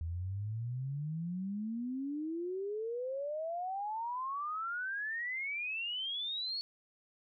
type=exponential sweep; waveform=sine; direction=up; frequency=80 to 4435 Hz; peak=-35 dBFS; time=0.01-6.61 s; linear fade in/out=0 ms; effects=none